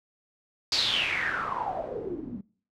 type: noise with low-pass filter sweep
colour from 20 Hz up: white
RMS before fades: -30 dBFS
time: 0.72-2.41 s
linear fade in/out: 2 ms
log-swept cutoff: 4800 to 210 Hz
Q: 8
effects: noise-tail reverb RT60 0.5 s tail -24 dB re dry